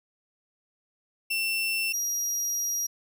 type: tone pair in turn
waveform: 35% pulse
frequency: 2700 / 5721 Hz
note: E7 / F8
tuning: +41 / +41 cents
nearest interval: octave + minor second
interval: 1300 cents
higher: second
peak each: -24 dBFS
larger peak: neither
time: 1.3-1.93 / 1.93-2.87 s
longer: second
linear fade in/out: 10 ms
effects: none